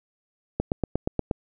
click train, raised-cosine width 2 ms, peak -10 dBFS, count 7, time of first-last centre 0.6-1.312 s, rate 8.43 Hz, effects none

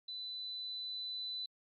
sine tone with level ramp, 3998 Hz, B7, 20 cents sharp, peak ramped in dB -41 to -38 dBFS, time 0.08-1.46 s, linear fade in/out 5 ms, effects AAC 64 kbps

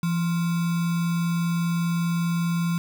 sine tone with sample-and-hold, 170 Hz, F3, 46 cents flat, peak -21 dBFS, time 0.03-2.78 s, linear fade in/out 2 ms, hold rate 1225 Hz, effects none

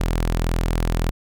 sawtooth tone, 41.7 Hz, E1, 21 cents sharp, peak -15 dBFS, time 0-1.11 s, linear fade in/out 10 ms, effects none

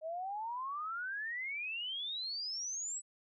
sine exponential sweep, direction up, 619 to 8000 Hz, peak -37 dBFS, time 0.01-3.02 s, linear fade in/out 50 ms, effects none

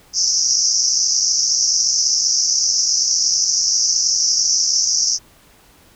pink band-pass noise, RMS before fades -17 dBFS, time 0.13-5.19 s, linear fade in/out 50 ms, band 5200 to 6200 Hz, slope 96 dB/octave, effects pink hiss -50 dBFS RMS until 5.95 s

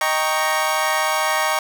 25% pulse chord, Eb dominant seventh, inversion none, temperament equal, 622.3 / 784 / 932.3 / 1108.7 Hz, Eb5 / G5 / Bb5 / Db6, 0 / 0 / 0 / 0 cents, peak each -20 / -21 / -20 / -19 dBFS, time 0.01-1.59 s, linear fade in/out 2 ms, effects none

